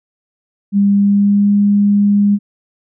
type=tone with pitch glide; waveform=sine; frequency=200.7 to 203.5 Hz; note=G3 to G#3; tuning=+41 to -35 cents; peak=-8 dBFS; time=0.72-2.39 s; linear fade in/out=50 ms; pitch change=+24 cents; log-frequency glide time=0.94-1.52 s; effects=none